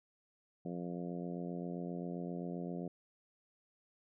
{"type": "harmonic tone", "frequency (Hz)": 87.6, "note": "F2", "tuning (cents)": 6, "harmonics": [2, 3, 4, 5, 6, 7, 8], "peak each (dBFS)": [-41, -45, -47, -49, -51, -52, -53], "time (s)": [0.65, 2.88], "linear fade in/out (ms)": 5, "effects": []}